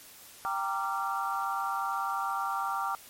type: chord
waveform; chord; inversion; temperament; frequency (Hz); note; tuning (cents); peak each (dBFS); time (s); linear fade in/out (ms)
sine; G minor seventh; none; equal with one note detuned; 784 / 932.3 / 1174.7 / 1374.5; G5 / Bb5 / D6 / F6; 0 / 0 / 0 / -28; -34 / -36 / -33 / -35; 0.45-2.95; 0
effects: white hiss -51 dBFS RMS until 3.09 s + MP3 64 kbps